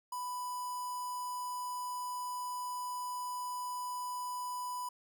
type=tone with notch filter; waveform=square; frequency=992 Hz; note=B5; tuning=7 cents sharp; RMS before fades=-39 dBFS; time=0.12-4.89 s; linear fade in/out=5 ms; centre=2600 Hz; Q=0.52; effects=none